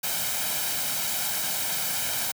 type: noise with comb filter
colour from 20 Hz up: white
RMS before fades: -28 dBFS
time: 0.03-2.32 s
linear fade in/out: 10 ms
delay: 1.3 ms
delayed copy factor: +0.6
effects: high-pass 100 Hz 12 dB/octave